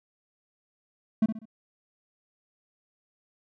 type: tone with echo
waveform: triangle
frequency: 220 Hz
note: A3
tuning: in tune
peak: -16 dBFS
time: 1.22-1.26 s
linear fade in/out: 5 ms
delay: 65 ms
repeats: 3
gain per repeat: -9 dB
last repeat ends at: 1.455 s
effects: none